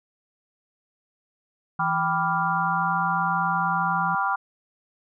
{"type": "chord", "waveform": "sine", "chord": "G dominant seventh", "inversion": "none", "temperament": "equal", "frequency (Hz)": [784, 987.8, 1174.7, 1396.9], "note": ["G5", "B5", "D6", "F6"], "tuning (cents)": [0, 0, 0, 0], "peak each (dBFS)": -27, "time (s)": [1.79, 4.36], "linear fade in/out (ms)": 10}
{"type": "tone with pitch glide", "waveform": "sine", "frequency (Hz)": [164.81, 171.02], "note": ["E3", "F3"], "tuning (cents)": [0, -36], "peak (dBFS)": -30, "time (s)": [1.79, 4.15], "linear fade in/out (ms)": 2, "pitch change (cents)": 64, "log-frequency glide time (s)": [1.93, 2.97]}
{"effects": []}